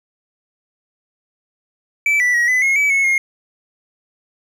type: tone with pitch steps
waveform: triangle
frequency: 2316 / 1969 / 1904 / 2009 / 2162 / 2290 / 2193 / 2141 Hz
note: D7 / B6 / A#6 / B6 / C#7 / D7 / C#7 / C7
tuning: -25 / -6 / +36 / +29 / -44 / -44 / -19 / +39 cents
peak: -11 dBFS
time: 2.06-3.18 s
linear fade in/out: 2 ms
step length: 140 ms
effects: none